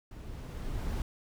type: noise with level ramp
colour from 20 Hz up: brown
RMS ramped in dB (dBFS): -45 to -32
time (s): 0.11-1.02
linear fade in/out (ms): 2
effects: none